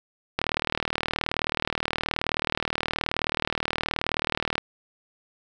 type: click train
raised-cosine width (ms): 0.3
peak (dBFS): -8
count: 164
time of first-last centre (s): 0.39-4.58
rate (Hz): 38.9
effects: none